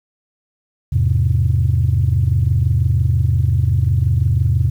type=chord; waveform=sine; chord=E augmented; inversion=none; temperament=just; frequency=82.41 / 103.01 / 128.76 Hz; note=E2 / G#2 / B#2; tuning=0 / -14 / -27 cents; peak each=-16 dBFS; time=0.92-4.7 s; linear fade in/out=10 ms; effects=tanh soft clip ceiling -5 dBFS + 8-bit